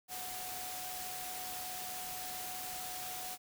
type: tone in noise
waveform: sine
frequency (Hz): 736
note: F#5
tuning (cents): -9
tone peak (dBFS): -46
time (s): 0.08-3.38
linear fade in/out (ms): 50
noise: white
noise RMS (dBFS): -43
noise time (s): 0.08-3.38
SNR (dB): -6
effects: none